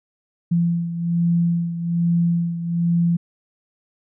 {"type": "beating tone pair", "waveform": "sine", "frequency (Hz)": [170.2, 171.4], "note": ["F3", "F3"], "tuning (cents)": [-44, -32], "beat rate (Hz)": 1.2, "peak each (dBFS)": [-18, -24], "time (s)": [0.51, 3.17], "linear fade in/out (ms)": 10, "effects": []}